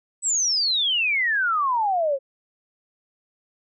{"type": "exponential sweep", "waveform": "sine", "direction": "down", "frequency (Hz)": [8090, 523.3], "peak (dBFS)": -19, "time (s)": [0.22, 2.19], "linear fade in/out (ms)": 50, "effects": []}